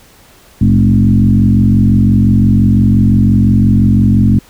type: tone with frequency modulation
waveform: sine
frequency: 159.5 Hz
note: D#3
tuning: 43 cents sharp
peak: -5 dBFS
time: 0.61-4.39 s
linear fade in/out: 5 ms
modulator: 45.8 Hz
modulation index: 2.1
effects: pink hiss -43 dBFS RMS until 4.49 s